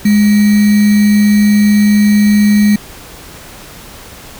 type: tone with sample-and-hold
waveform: sine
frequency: 207.7 Hz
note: G#3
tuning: in tune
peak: -5 dBFS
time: 0.05-2.76 s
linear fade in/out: 5 ms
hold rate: 2100 Hz
effects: pink hiss -33 dBFS RMS until 4.39 s